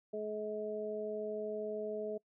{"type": "harmonic tone", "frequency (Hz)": 212.8, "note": "G#3", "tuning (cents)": 42, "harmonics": [1, 2, 3], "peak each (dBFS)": [-46, -38, -41], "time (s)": [0.13, 2.18], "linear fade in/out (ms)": 10, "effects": ["noise-tail reverb RT60 0.1 s tail -24 dB re dry"]}